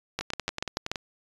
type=two click trains; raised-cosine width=0.2 ms; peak=-14 / -11 dBFS; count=9 / 6; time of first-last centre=0.21-0.958 / 0.19-0.916 s; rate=10.7 / 6.89 Hz; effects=resampled to 24000 Hz